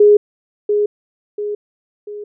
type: tone with echo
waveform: sine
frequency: 415.3 Hz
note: G#4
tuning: in tune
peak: -5 dBFS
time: 0-0.17 s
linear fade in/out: 5 ms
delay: 690 ms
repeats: 3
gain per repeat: -7 dB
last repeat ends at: 2.24 s
effects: none